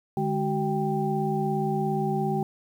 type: tone cluster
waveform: sine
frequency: 149.7 / 206.9 / 378.4 / 788 Hz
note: D3 / G#3 / F#4 / G5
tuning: +33 / -6 / +39 / +9 cents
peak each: -29 dBFS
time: 0.17-2.43 s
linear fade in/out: 2 ms
effects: 9-bit